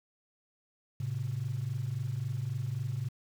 sine tone pair together, 110 / 133.7 Hz, A2 / C3, 0 / +38 cents, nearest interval minor third, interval 338 cents, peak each -34 / -33 dBFS, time 1-3.09 s, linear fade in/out 5 ms, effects tanh soft clip ceiling -25 dBFS + 9-bit

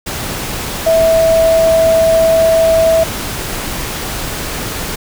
sine tone in noise, 653 Hz, E5, 17 cents flat, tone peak -7 dBFS, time 0.86-3.04 s, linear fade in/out 10 ms, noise pink, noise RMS -21 dBFS, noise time 0.06-4.96 s, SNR +11 dB, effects none

